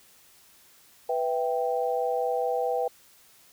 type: chord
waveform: sine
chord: E minor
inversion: second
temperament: equal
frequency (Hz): 493.9 / 659.3 / 784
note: B4 / E5 / G5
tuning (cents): 0 / 0 / 0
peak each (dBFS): -27 / -31 / -29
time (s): 1.09-2.88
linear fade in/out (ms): 5
effects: white hiss -57 dBFS RMS until 3.52 s